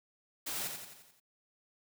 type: noise with echo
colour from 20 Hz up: white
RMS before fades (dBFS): -38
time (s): 0.46-0.68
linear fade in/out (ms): 10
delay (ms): 87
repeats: 6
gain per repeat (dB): -5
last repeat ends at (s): 1.202
effects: none